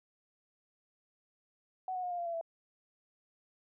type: tone with pitch steps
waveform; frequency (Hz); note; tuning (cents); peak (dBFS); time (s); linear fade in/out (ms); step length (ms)
sine; 747 / 732.5 / 718.2 / 704.3 / 690.6 / 677.1 / 664; F#5 / F#5 / F5 / F5 / F5 / E5 / E5; +16 / -18 / +48 / +14 / -20 / +46 / +12; -34; 1.88-2.412; 2; 76
effects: none